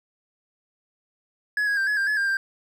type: tone with pitch steps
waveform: triangle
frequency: 1689 / 1651 / 1576 / 1693 / 1591 / 1706 / 1598 / 1580 Hz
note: G#6 / G#6 / G6 / G#6 / G6 / G#6 / G6 / G6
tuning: +29 / -11 / +9 / +33 / +25 / +46 / +33 / +13 cents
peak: -19 dBFS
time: 1.57-2.37 s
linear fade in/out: 2 ms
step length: 100 ms
effects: none